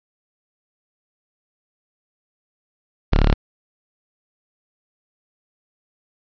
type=tone; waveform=sawtooth; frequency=36.18 Hz; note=D1; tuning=25 cents flat; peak=-9 dBFS; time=3.12-3.34 s; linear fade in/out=10 ms; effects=resampled to 11025 Hz + 7-bit